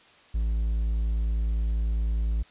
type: tone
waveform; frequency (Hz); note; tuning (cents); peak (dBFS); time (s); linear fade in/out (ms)
triangle; 55; A1; 0; -21; 0.34-2.43; 10
effects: white hiss -55 dBFS RMS until 2.5 s + resampled to 8000 Hz